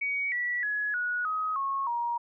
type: tone with pitch steps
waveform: sine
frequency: 2251 / 1948.3 / 1686.3 / 1459.6 / 1263.3 / 1093.5 / 946.4 Hz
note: C#7 / B6 / G#6 / F#6 / D#6 / C#6 / A#5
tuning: +26 / -24 / +26 / -24 / +26 / -24 / +26 cents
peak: -27 dBFS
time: 0.01-2.18 s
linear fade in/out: 10 ms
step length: 310 ms
effects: none